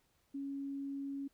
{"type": "tone", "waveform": "sine", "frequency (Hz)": 277.2, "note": "C#4", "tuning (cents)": 0, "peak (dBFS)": -38, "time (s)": [0.34, 1.28], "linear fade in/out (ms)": 10, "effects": ["pink hiss -75 dBFS RMS until 1.33 s"]}